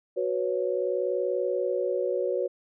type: chord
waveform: sine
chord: F# suspended fourth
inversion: none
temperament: equal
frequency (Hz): 370 / 493.9 / 554.4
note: F#4 / B4 / C#5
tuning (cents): 0 / 0 / 0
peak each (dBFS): -29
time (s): 0.16-2.48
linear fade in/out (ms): 20
effects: none